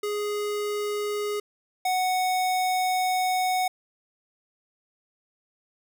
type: tone pair in turn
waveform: square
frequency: 415.3 / 740 Hz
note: G#4 / F#5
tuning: 0 / 0 cents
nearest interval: minor seventh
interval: 1000 cents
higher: second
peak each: -27 / -23 dBFS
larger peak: second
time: 0.03-1.4 / 1.85-3.68 s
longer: second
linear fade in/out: 5 ms
effects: none